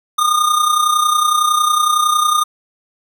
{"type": "tone with amplitude modulation", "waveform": "square", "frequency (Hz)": 1220, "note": "D#6", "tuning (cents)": -34, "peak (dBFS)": -10, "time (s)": [0.18, 2.44], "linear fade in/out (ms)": 10, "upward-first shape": "sine", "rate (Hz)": 30.9, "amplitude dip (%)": 60, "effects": []}